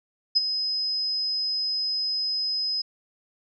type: tone with ADSR envelope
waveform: sine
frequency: 5060 Hz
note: D#8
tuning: 28 cents sharp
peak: -14 dBFS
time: 0.35-2.82 s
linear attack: 19 ms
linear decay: 22 ms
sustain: -10 dB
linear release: 9 ms
effects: none